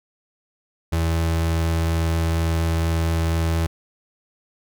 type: tone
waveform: 35% pulse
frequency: 82.2 Hz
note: E2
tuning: 4 cents flat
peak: -17 dBFS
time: 0.92-3.67 s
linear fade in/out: 10 ms
effects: none